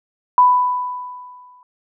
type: tone with exponential decay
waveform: sine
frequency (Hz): 994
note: B5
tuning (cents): +11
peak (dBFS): -6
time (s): 0.38-1.63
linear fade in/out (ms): 1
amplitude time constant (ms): 270
effects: none